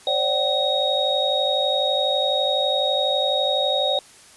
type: tone cluster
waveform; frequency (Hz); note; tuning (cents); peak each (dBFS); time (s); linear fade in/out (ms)
sine; 534 / 586 / 757 / 3760; C5 / D5 / F#5 / A#7; +35 / -4 / +39 / +14; -25 / -24 / -26 / -22; 0.07-3.99; 2
effects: white hiss -48 dBFS RMS until 4.36 s + resampled to 24000 Hz